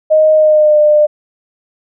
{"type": "tone with pitch glide", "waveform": "sine", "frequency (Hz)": [622, 600.8], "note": ["D#5", "D5"], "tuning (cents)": [-1, 39], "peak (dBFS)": -5, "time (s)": [0.1, 1.07], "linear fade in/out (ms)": 20, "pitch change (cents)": -60, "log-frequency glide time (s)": [0.34, 0.79], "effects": []}